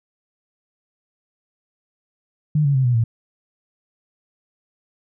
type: tone with pitch steps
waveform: sine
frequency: 151.2 / 141.07 / 131.63 / 122.81 / 114.59 Hz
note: D#3 / C#3 / C3 / B2 / A#2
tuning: -49 / +31 / +11 / -9 / -29 cents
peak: -14 dBFS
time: 2.55-3.04 s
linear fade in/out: 5 ms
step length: 98 ms
effects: none